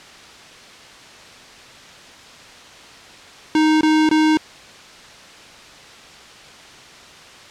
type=tone bursts; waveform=square; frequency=311.1 Hz; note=D#4; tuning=in tune; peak=-13 dBFS; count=3; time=3.55-4.372 s; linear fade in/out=2 ms; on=260 ms; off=21 ms; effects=white hiss -41 dBFS RMS until 7.5 s + low-pass 5000 Hz 12 dB/octave